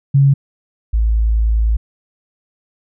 sine tone pair in turn, 138.59 / 55 Hz, C#3 / A1, 0 / 0 cents, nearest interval octave + major third, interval 1600 cents, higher first, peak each -7 / -11 dBFS, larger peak first, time 0.14-0.34 / 0.93-1.77 s, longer second, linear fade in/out 10 ms, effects none

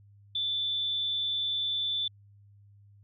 sine tone with amplitude modulation, 3520 Hz, A7, in tune, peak -26 dBFS, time 0.35-2.08 s, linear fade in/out 5 ms, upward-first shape sine, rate 270 Hz, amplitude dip 35%, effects added 101 Hz sine -54 dBFS peak until 3.03 s

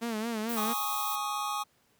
sawtooth tone with vibrato, 224.2 Hz, A3, 33 cents sharp, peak -27 dBFS, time 0.01-0.74 s, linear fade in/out 20 ms, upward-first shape sine, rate 4.5 Hz, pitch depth 91 cents each way
violet noise, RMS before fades -37 dBFS, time 0.49-1.16 s, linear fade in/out 5 ms
square chord, Ab suspended fourth, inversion none, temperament equal, 830.6 / 1108.7 / 1244.5 Hz, Ab5 / Db6 / Eb6, 0 / 0 / 0 cents, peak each -36 dBFS, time 0.56-1.64 s, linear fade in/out 20 ms
effects pink hiss -68 dBFS RMS until 1.99 s + high-pass 100 Hz 12 dB/octave

